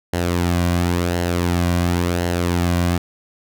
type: tone with flanger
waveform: sawtooth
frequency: 87.31 Hz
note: F2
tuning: in tune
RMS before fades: -19 dBFS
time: 0.13-2.98 s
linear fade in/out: 5 ms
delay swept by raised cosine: 0.83 to 2.33 ms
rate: 0.94 Hz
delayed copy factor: -0.5
effects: none